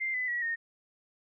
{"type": "tone with pitch steps", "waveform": "sine", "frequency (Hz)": [2093, 2007, 1923.7, 1844.3], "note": ["C7", "B6", "B6", "A#6"], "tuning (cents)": [0, 27, -46, -19], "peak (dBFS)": -29, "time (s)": [0, 0.56], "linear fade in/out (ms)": 20, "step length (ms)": 140, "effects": []}